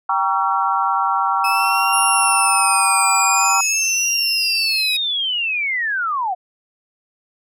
sine chord, G diminished seventh, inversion none, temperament just, 784 / 940.8 / 1128.9 / 1354.7 Hz, G5 / Bb5 / Db6 / Fb6, 0 / +16 / +31 / +47 cents, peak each -21 dBFS, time 0.09-3.61 s, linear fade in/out 5 ms
35% pulse tone with vibrato, 2587 Hz, E7, 33 cents flat, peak -18 dBFS, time 1.44-4.97 s, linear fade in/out 5 ms, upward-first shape sine, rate 0.45 Hz, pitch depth 120 cents each way
sine linear sweep, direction down, 10570 to 691 Hz, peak -18 dBFS, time 1.92-6.35 s, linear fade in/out 20 ms
effects none

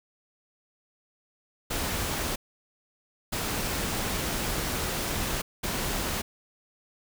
pink noise bursts at uneven times, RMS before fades -30 dBFS, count 3, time 1.7-2.36 / 3.32-5.42 / 5.63-6.22 s, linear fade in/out 10 ms, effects none

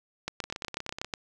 two click trains, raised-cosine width 0.2 ms, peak -19 / -14 dBFS, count 11 / 8, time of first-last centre 0.44-1.046 / 0.28-1.138 s, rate 16.5 / 8.16 Hz, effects none

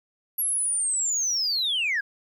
sine linear sweep, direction down, 11480 to 1568 Hz, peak -21 dBFS, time 0.38-2.01 s, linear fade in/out 10 ms, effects tanh soft clip ceiling -20 dBFS + 10-bit

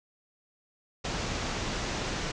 pink low-pass noise, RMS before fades -33 dBFS, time 1.04-2.32 s, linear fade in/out 10 ms, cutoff 7000 Hz, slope 48 dB/octave, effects none

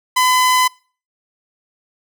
sawtooth tone, 1011 Hz, B5, 40 cents sharp, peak -8 dBFS, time 0.16-0.68 s, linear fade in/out 10 ms, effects noise-tail reverb RT60 0.4 s tail -24 dB re dry

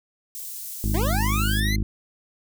white high-pass noise, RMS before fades -35 dBFS, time 0.35-1.6 s, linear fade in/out 0 ms, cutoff 7100 Hz, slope 12 dB/octave
harmonic tone, 51.91 Hz, G#1, in tune, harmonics 1 / 2 / 3 / 4 / 5 / 6 / 7, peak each -23 / -26 / -36 / -29 / -40 / -36 / -43 dBFS, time 0.84-1.83 s, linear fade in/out 0 ms
25% pulse linear sweep, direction up, 293.7 to 2093 Hz, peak -22 dBFS, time 0.94-1.76 s, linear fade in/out 5 ms
effects none

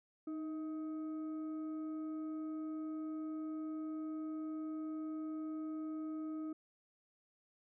sine tone with frequency modulation, 311.1 Hz, D#4, in tune, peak -39 dBFS, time 0.27-6.53 s, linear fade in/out 5 ms, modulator 951 Hz, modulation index 0.27, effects none

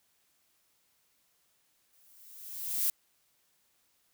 violet noise with exponential growth, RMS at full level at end -27 dBFS, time 1.93-2.9 s, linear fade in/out 0 ms, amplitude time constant 210 ms, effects white hiss -72 dBFS RMS until 4.13 s

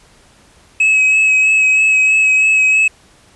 triangle tone with vibrato, 2564 Hz, E7, 49 cents flat, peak -7 dBFS, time 0.8-2.88 s, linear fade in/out 5 ms, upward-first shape sine, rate 3.1 Hz, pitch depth 18 cents each way, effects pink hiss -48 dBFS RMS until 3.35 s + resampled to 24000 Hz

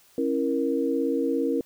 sine tone cluster, 272.6 / 329.9 / 469.7 Hz, C#4 / E4 / A#4, -29 / +1 / +13 cents, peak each -26 / -28 / -26 dBFS, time 0.18-1.61 s, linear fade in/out 2 ms, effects white hiss -58 dBFS RMS until 1.65 s

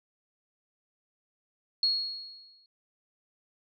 sine tone with exponential decay, 4314 Hz, C#8, 48 cents flat, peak -21 dBFS, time 1.83-2.66 s, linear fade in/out 2 ms, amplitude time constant 180 ms, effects none

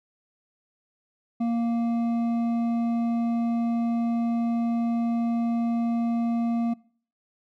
sine tone with hard clipping, 233.1 Hz, A#3, in tune, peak -24 dBFS, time 1.4-6.74 s, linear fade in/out 10 ms, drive 7 dB, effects noise-tail reverb RT60 0.5 s tail -23 dB re dry

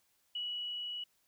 sine tone with level ramp, 2933 Hz, F#7, 16 cents flat, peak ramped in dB -35 to -38 dBFS, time 0.35-1.04 s, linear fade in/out 5 ms, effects white hiss -74 dBFS RMS until 1.27 s

